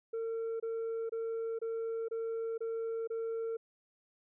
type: tone bursts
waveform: sine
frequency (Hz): 454.1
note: A#4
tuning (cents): -45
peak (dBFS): -31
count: 7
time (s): 0.13-3.57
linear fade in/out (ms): 10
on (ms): 470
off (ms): 25
effects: tanh soft clip ceiling -33 dBFS